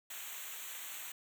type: noise with comb filter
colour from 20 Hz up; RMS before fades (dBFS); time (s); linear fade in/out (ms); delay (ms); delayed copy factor
white; -45; 0.1-1.12; 5; 0.2; -0.95
effects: none